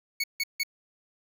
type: tone bursts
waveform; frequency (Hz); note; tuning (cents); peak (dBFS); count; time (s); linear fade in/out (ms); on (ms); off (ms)
25% pulse; 2217; C#7; 0; -22; 3; 0.2-0.634; 5; 38; 160
effects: none